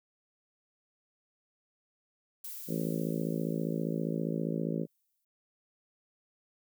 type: noise with exponential decay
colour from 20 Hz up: violet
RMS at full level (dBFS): -41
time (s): 2.44-5.25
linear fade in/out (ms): 5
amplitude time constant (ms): 610
type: harmonic tone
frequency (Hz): 55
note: A1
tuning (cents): 0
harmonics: 3 / 4 / 5 / 6 / 7 / 8 / 9 / 10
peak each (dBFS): -34 / -36 / -38 / -40 / -41 / -42 / -43 / -44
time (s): 2.67-4.87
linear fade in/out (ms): 50
effects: none